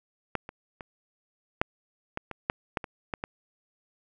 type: clicks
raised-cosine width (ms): 0.5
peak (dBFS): -12 / -24 / -24 / -7 / -16 / -21 / -9 / -12 / -21 / -15 / -17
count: 11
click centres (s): 0.353 / 0.491 / 0.808 / 1.615 / 2.174 / 2.313 / 2.499 / 2.772 / 2.842 / 3.138 / 3.239
effects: none